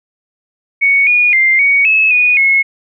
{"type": "tone with pitch steps", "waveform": "sine", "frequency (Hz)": [2226, 2447, 2097, 2240, 2591, 2469, 2177], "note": ["C#7", "D#7", "C7", "C#7", "E7", "D#7", "C#7"], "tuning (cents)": [7, -29, 3, 18, -30, -14, -32], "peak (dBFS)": -7, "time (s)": [0.81, 2.63], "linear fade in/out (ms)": 20, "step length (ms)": 260, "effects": []}